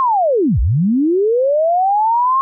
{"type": "linear two-way sweep", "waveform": "sine", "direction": "down then up", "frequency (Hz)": [1086, 49, 1086], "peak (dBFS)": -11, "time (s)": [0, 2.41], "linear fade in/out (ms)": 0, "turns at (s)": 0.6, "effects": []}